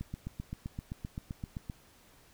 click train, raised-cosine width 5 ms, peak -25 dBFS, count 14, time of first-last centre 0.01-1.698 s, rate 7.7 Hz, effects pink hiss -61 dBFS RMS until 2.33 s

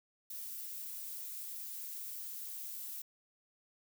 violet noise, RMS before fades -44 dBFS, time 0.3-3.02 s, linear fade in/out 5 ms, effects none

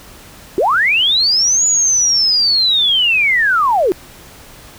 sine linear two-way sweep, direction up then down, 330 to 6930 to 330 Hz, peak -10 dBFS, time 0.58-3.92 s, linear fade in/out 0 ms, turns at 1.66 s, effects pink hiss -39 dBFS RMS until 4.78 s

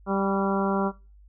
harmonic tone with a mistuned harmonic, 196.1 Hz, G3, 1 cent sharp, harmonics 1 / 2 / 3 / 4 / 5 / 6 / 7, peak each -26 / -29 / -31 / -32 / -33 / -34 / -34 dBFS, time 0.06-0.92 s, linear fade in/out 50 ms, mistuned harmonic 6, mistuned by -33 cents, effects noise-tail reverb RT60 0.3 s tail -19 dB re dry + added 50 Hz sine -49 dBFS peak until 1.28 s

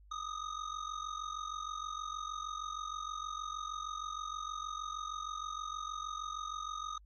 square ring-modulated tone, 1240 Hz, D#6, 6 cents flat, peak -36 dBFS, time 0.11-6.98 s, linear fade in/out 5 ms, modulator 23.2 Hz, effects added 50 Hz sine -56 dBFS peak until 7.05 s + MP3 32 kbps

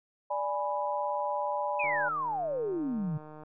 sine chord, G# diminished, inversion second, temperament equal, 587.3 / 830.6 / 987.8 Hz, D5 / G#5 / B5, 0 / 0 / 0 cents, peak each -33 dBFS, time 0.3-2.09 s, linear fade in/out 10 ms
sine exponential sweep, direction down, 2600 to 143.6 Hz, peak -29 dBFS, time 1.79-3.18 s, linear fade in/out 10 ms
click train, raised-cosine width 1 ms, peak -34 dBFS, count 245, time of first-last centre 1.84-3.435 s, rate 153 Hz
effects none

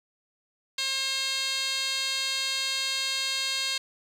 10% pulse tone with band-pass filter, 535 Hz, C5, 38 cents sharp, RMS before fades -29 dBFS, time 0.78-3.78 s, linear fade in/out 5 ms, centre 4800 Hz, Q 4.9, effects 9-bit

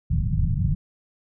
white low-pass noise, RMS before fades -22 dBFS, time 0.1-0.75 s, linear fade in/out 10 ms, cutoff 170 Hz, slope 48 dB/octave, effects none

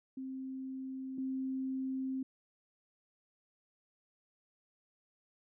sine tone pair in turn, 263.4 / 263.4 Hz, C4 / C4, +12 / +12 cents, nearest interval unison, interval 0 cents, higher neither, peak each -39 / -34 dBFS, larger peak second, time 0.17-1.18 / 1.18-2.23 s, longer second, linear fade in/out 5 ms, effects none

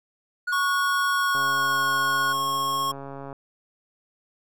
triangle tone, 1452 Hz, F#6, 33 cents flat, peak -22 dBFS, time 0.47-2.33 s, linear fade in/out 10 ms
square tone with pitch glide, 1108.7 to 1089 Hz, C#6 to C#6, 0 to -31 cents, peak -24 dBFS, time 0.52-2.92 s, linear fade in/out 10 ms, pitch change -31 cents, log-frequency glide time 1.13-1.88 s
click train, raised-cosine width 1 ms, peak -24 dBFS, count 274, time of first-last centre 1.35-3.328 s, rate 138 Hz
effects none

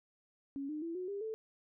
sine tone with pitch steps, 277.2 / 304 / 333.5 / 365.8 / 401.2 / 440 Hz, C#4 / D#4 / E4 / F#4 / G4 / A4, 0 / -40 / +20 / -20 / +40 / 0 cents, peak -37 dBFS, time 0.56-1.34 s, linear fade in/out 0 ms, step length 130 ms, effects none

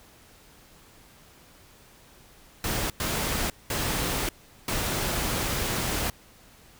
pink noise bursts at uneven times, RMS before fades -28 dBFS, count 4, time 2.64-2.9 / 3-3.5 / 3.7-4.29 / 4.68-6.1 s, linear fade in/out 2 ms, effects pink hiss -54 dBFS RMS until 6.79 s

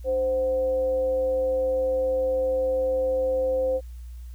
sine tone with frequency modulation, 521 Hz, C5, 7 cents flat, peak -21 dBFS, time 0.04-3.81 s, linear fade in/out 50 ms, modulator 227 Hz, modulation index 0.21, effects added 60 Hz sine -36 dBFS peak until 4.34 s + white hiss -61 dBFS RMS until 4.34 s

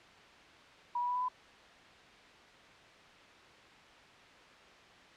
sine tone with pitch steps, 968 / 977 / 986.1 / 995.2 / 1004.5 Hz, B5 / B5 / B5 / B5 / B5, -35 / -19 / -3 / +13 / +29 cents, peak -31 dBFS, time 0.95-1.285 s, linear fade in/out 5 ms, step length 67 ms, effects white hiss -56 dBFS RMS until 5.16 s + low-pass 3000 Hz 12 dB/octave

